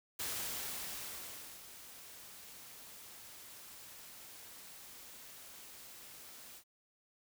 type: noise with ADSR envelope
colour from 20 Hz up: white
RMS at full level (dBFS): -39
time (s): 0.19-6.64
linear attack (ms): 9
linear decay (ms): 1400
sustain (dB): -14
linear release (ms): 75
effects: none